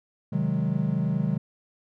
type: chord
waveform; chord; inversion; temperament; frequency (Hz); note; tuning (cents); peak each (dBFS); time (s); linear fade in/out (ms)
triangle; Ab dominant seventh; first; equal; 130.81 / 155.56 / 185 / 207.7; C3 / Eb3 / Gb3 / Ab3; 0 / 0 / 0 / 0; -28 / -25 / -26 / -28; 0.32-1.38; 10
effects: none